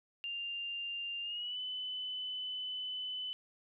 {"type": "tone with pitch glide", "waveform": "sine", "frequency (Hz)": [2794, 3012], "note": ["F7", "F#7"], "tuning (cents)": [0, 30], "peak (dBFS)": -37, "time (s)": [0.24, 3.33], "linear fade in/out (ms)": 0, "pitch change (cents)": 130, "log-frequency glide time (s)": [1.22, 1.6], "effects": []}